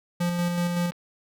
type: tone with tremolo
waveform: square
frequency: 174.5 Hz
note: F3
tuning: 1 cent flat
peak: -23 dBFS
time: 0.2-0.91 s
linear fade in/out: 10 ms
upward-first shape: square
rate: 5.3 Hz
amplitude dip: 30%
type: click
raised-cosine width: 0.3 ms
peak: -28 dBFS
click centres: 0.92 s
effects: none